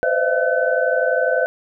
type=tone cluster; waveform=sine; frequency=503 / 523 / 615 / 675 / 1512 Hz; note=B4 / C5 / D#5 / E5 / F#6; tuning=+32 / -1 / -20 / +41 / +37 cents; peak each=-22 dBFS; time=0.03-1.46 s; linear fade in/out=0 ms; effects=none